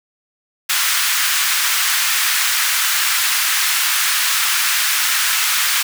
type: high-pass noise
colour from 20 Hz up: pink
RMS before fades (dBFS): -17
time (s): 0.69-5.83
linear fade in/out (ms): 10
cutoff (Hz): 1300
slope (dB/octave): 24
effects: none